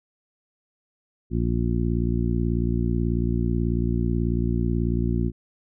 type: harmonic tone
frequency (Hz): 58.27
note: A#1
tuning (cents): 0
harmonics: 1 / 2 / 3 / 4 / 5 / 6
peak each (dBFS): -25 / -26 / -28 / -28 / -34 / -31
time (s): 1.3-5.32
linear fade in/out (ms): 50
effects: none